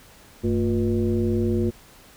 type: tone with frequency modulation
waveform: sine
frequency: 226 Hz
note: A3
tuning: 47 cents sharp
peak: -19 dBFS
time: 0.43-1.71 s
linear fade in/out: 20 ms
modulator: 130 Hz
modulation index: 1.4
effects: pink hiss -50 dBFS RMS until 2.16 s